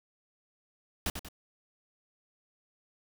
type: noise with echo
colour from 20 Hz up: pink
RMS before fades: -31 dBFS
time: 1.06-1.1 s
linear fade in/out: 2 ms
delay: 93 ms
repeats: 2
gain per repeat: -7 dB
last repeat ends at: 1.286 s
effects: none